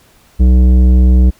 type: tone with tanh clipping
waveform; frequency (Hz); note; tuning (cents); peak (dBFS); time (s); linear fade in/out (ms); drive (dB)
sine; 62.6; B1; +24; -6; 0.39-1.31; 20; 12
effects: pink hiss -48 dBFS RMS until 1.39 s